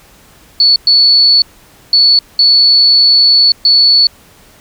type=tone bursts at uneven times; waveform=sine; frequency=4435 Hz; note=C#8; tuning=in tune; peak=-4 dBFS; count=5; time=0.6-0.76 / 0.87-1.42 / 1.93-2.19 / 2.39-3.52 / 3.65-4.07 s; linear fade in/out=2 ms; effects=pink hiss -43 dBFS RMS until 4.6 s